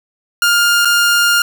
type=tone with dropouts; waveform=sawtooth; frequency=1408 Hz; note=F6; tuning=14 cents sharp; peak=-6 dBFS; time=0.42-1.42 s; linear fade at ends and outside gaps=2 ms; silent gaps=0.849-0.854 s; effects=none